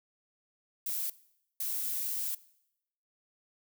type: noise bursts at uneven times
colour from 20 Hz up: violet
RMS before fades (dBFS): -34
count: 2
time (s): 0.86-1.1 / 1.6-2.35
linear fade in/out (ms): 5
effects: noise-tail reverb RT60 0.8 s tail -20 dB re dry